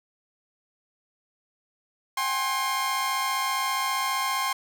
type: tone cluster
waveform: sawtooth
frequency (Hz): 763 / 818 / 1061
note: G5 / G#5 / C6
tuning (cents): -47 / -26 / +24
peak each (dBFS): -31 / -29 / -22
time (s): 2.17-4.53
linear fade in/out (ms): 5
effects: none